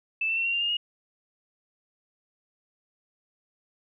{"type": "tone with pitch steps", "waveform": "sine", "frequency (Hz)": [2637, 2674, 2711, 2749, 2787, 2826, 2866], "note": ["E7", "E7", "E7", "F7", "F7", "F7", "F7"], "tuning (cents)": [0, 24, 48, -28, -4, 20, 44], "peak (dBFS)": -24, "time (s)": [0.21, 0.77], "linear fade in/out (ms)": 5, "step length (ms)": 80, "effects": []}